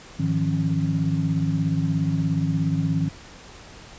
sine tone cluster, 104.4 / 157 / 173.9 / 271.2 Hz, G#2 / D#3 / F3 / C#4, +10 / +16 / -7 / -38 cents, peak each -29 / -22 / -27 / -28 dBFS, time 0.19-3.09 s, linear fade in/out 10 ms, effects pink hiss -44 dBFS RMS until 3.98 s + resampled to 16000 Hz

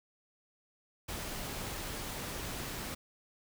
pink noise, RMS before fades -40 dBFS, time 1.08-2.95 s, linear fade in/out 10 ms, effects none

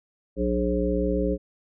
harmonic tone with a mistuned harmonic, 59.5 Hz, A#1, 36 cents sharp, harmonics 1 / 3 / 5 / 7 / 9, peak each -28 / -28 / -28 / -28 / -28 dBFS, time 0.36-1.38 s, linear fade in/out 50 ms, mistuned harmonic 3, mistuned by +64 cents, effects none

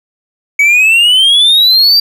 triangle exponential sweep, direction up, 2248 to 4728 Hz, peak -3 dBFS, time 0.59-2 s, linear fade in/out 5 ms, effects none

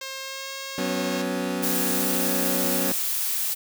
5% pulse tone with pitch glide, 534 to 541.8 Hz, C5 to C#5, +35 to -40 cents, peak -21 dBFS, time 0.01-1.22 s, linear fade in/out 5 ms, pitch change +25 cents, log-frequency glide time 0.2-0.51 s
25% pulse chord, F# suspended fourth, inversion none, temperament equal, 185 / 246.9 / 277.2 Hz, F#3 / B3 / C#4, 0 / 0 / 0 cents, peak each -26 dBFS, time 0.78-2.92 s, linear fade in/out 2 ms
blue noise, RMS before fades -26 dBFS, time 1.62-3.55 s, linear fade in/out 20 ms
effects none

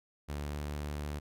sawtooth tone with pitch glide, 73 to 73.64 Hz, D2 to D2, -10 to +5 cents, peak -32 dBFS, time 0.28-1.2 s, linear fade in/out 20 ms, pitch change +15 cents, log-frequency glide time 0.47-0.56 s, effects none

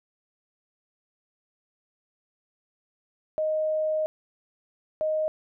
sine tone pair in turn, 622.3 / 622.3 Hz, D#5 / D#5, 0 / 0 cents, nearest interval unison, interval 0 cents, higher neither, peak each -23 dBFS, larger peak neither, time 3.38-4.06 / 5.01-5.28 s, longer first, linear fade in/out 0 ms, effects none

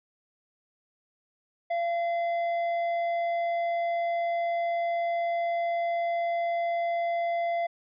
sine tone with hard clipping, 684 Hz, F5, 36 cents flat, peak -27 dBFS, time 1.7-7.67 s, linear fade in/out 10 ms, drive 6 dB, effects resampled to 11025 Hz

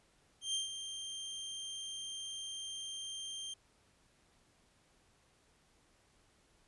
sawtooth tone with ADSR envelope, 3169 Hz, G7, 18 cents sharp, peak -29 dBFS, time 0.41-3.54 s, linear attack 130 ms, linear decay 140 ms, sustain -9 dB, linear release 7 ms, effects pink hiss -70 dBFS RMS until 6.67 s + resampled to 24000 Hz

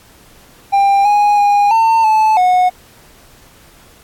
triangle tone with pitch steps, 795 / 826 / 817 / 901 / 870 / 730 Hz, G5 / G#5 / G#5 / A5 / A5 / F#5, +24 / -10 / -29 / +41 / -20 / -24 cents, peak -6 dBFS, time 0.72-2.7 s, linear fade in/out 20 ms, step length 330 ms, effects pink hiss -45 dBFS RMS until 4.03 s + AAC 64 kbps

